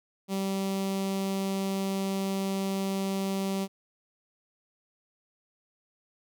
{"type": "tone with notch filter", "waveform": "sawtooth", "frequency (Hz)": 194, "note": "G3", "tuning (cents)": -18, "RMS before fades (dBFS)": -30, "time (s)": [0.28, 3.68], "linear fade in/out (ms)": 50, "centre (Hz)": 1600, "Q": 1.3, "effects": []}